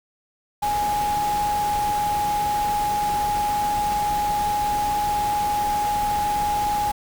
sine tone in noise, 830.6 Hz, G#5, in tune, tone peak -20 dBFS, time 0.62-6.92 s, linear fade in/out 10 ms, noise pink, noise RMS -32 dBFS, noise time 0.62-6.92 s, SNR +9 dB, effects none

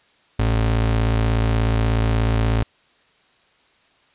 square ring-modulated tone, 82.41 Hz, E2, in tune, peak -14 dBFS, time 0.39-2.63 s, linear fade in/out 5 ms, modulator 28.3 Hz, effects white hiss -58 dBFS RMS until 4.14 s + resampled to 8000 Hz

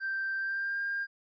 triangle tone with pitch glide, 1568 to 1604.7 Hz, G6 to G6, 0 to +40 cents, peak -27 dBFS, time 0-1.07 s, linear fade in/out 50 ms, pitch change +40 cents, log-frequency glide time 0.37-0.8 s, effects tanh soft clip ceiling -27 dBFS + resampled to 16000 Hz

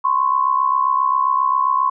sine tone pair together, 1024.5 / 1092 Hz, C6 / C#6, -37 / -26 cents, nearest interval minor second, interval 111 cents, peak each -17 dBFS, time 0.04-1.9 s, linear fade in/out 10 ms, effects none

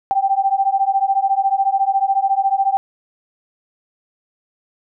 sine beating tone pair, 775 / 789 Hz, G5 / G5, -20 / +11 cents, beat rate 14 Hz, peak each -17 dBFS, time 0.11-2.77 s, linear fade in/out 0 ms, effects none

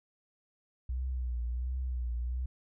sine tone with vibrato, 61.74 Hz, B1, in tune, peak -31 dBFS, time 0.89-2.46 s, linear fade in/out 5 ms, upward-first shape triangle, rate 1.4 Hz, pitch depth 85 cents each way, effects none

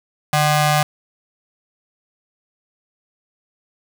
sawtooth ring-modulated tone, 452.2 Hz, A4, 47 cents sharp, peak -7 dBFS, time 0.33-0.83 s, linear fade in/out 2 ms, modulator 304 Hz, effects none

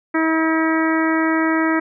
harmonic tone, 321 Hz, E4, 46 cents flat, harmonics 1 / 2 / 3 / 4 / 5 / 6 / 7, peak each -17 / -26 / -26 / -25 / -26 / -25 / -31 dBFS, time 0.14-1.8 s, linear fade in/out 10 ms, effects none

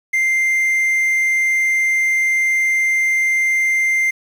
triangle tone with quantisation, 2093 Hz, C7, in tune, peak -12 dBFS, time 0.13-4.11 s, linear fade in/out 10 ms, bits 7, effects none

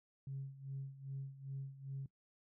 sine tone with tremolo, 136.3 Hz, C#3, 29 cents flat, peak -39 dBFS, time 0.27-2.06 s, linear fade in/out 2 ms, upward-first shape sine, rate 2.5 Hz, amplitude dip 80%, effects noise-tail reverb RT60 0.1 s tail -19 dB re dry + tanh soft clip ceiling -36 dBFS

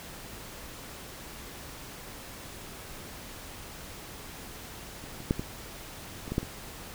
clicks, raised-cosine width 3 ms, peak -29 / -29 / -11 / -19 / -27 / -19 / -12 / -25 dBFS, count 8, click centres 5.04 / 5.204 / 5.309 / 5.395 / 6.279 / 6.32 / 6.381 / 6.43 s, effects pink hiss -44 dBFS RMS until 6.94 s

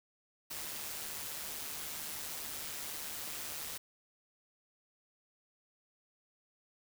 white noise with amplitude modulation, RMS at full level -40 dBFS, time 0.5-3.78 s, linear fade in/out 10 ms, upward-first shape sine, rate 151 Hz, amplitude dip 45%, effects none

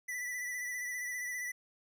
square tone with vibrato, 1975.5 Hz, B6, in tune, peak -37 dBFS, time 0.08-1.52 s, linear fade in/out 10 ms, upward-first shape sine, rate 15 Hz, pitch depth 33 cents each way, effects none

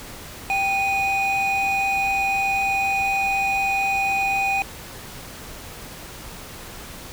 triangle tone pair together, 784 / 2476 Hz, G5 / D#7, 0 / -9 cents, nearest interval octave + minor sixth, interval 1991 cents, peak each -19 dBFS, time 0.5-4.62 s, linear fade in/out 0 ms, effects tanh soft clip ceiling -14 dBFS + pink hiss -38 dBFS RMS until 7.12 s

